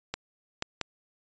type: clicks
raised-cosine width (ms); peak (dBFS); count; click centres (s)
0.2; -14 / -12 / -12; 3; 0.14 / 0.624 / 0.813
effects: resampled to 16000 Hz